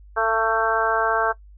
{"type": "harmonic tone with a mistuned harmonic", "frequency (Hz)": 223.1, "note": "A3", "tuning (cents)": 24, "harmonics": [2, 3, 4, 5, 6, 7], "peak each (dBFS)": [-25, -25, -25, -25, -25, -25], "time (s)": [0.16, 1.33], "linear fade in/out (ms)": 20, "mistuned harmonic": 3, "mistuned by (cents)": 16, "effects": ["noise-tail reverb RT60 0.1 s tail -18 dB re dry", "added 50 Hz sine -43 dBFS peak until 1.57 s"]}